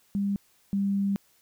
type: tone pair in turn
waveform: sine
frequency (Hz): 200 / 198.39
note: G3 / G3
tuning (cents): +35 / +21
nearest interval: unison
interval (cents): 14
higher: first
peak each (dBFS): -24 / -23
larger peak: second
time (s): 0.15-0.36 / 0.73-1.16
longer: second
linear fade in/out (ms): 0
effects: white hiss -64 dBFS RMS until 1.41 s